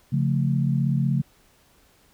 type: chord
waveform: sine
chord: Db augmented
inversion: none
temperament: equal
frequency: 138.59 / 174.61 / 220 Hz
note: Db3 / F3 / A3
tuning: 0 / 0 / 0 cents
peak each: -21 / -26 / -27 dBFS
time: 0.12-1.22 s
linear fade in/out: 10 ms
effects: pink hiss -59 dBFS RMS until 2.13 s